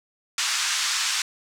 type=band-pass noise; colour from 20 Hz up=white; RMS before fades=-25 dBFS; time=0.38-1.22 s; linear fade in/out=2 ms; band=1100 to 7100 Hz; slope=24 dB/octave; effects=none